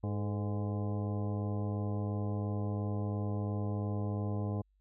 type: harmonic tone with a mistuned harmonic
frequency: 102.9 Hz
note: G#2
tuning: 16 cents flat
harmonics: 1 / 2 / 3 / 4 / 5 / 6 / 7 / 8 / 10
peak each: -33 / -39 / -43 / -45 / -47 / -49 / -50 / -51 / -53 dBFS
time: 0.03-4.62 s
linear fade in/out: 10 ms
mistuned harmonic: 4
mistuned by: +59 cents
effects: added 49 Hz sine -68 dBFS peak until 4.8 s